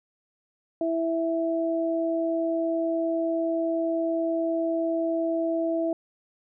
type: tone pair together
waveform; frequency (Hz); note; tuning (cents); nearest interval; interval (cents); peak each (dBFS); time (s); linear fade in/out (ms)
sine; 329.6 / 659.3; E4 / E5; 0 / 0; octave; 1200; -26; 0.81-5.93; 2
effects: none